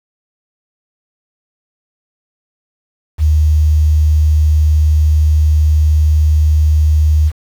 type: tone with quantisation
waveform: sine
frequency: 76.6 Hz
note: D#2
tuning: 27 cents flat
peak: -7 dBFS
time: 3.18-7.32 s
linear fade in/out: 50 ms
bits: 6
effects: none